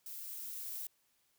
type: noise with level ramp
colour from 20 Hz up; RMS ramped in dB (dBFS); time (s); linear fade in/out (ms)
violet; -46 to -42; 0.06-0.87; 2
effects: white hiss -75 dBFS RMS until 1.38 s

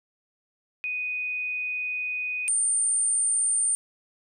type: tone pair in turn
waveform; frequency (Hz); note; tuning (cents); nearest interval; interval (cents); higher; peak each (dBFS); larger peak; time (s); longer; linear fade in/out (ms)
sine; 2489 / 8942; D#7 / C#9; 0 / +14; octave + minor seventh; 2214; second; -27 / -21; second; 0.84-2.48 / 2.48-3.75; first; 0
effects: none

